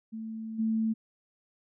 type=tone with level steps; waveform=sine; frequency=221.9 Hz; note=A3; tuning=15 cents sharp; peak=-35 / -25 dBFS; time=0.12-0.94 s; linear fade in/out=20 ms; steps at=0.58 s; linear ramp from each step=20 ms; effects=none